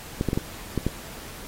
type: clicks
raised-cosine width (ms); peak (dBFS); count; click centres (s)
3; -10; 6; 0.211 / 0.287 / 0.331 / 0.375 / 0.777 / 0.866
effects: pink hiss -41 dBFS RMS until 1.47 s + AAC 48 kbps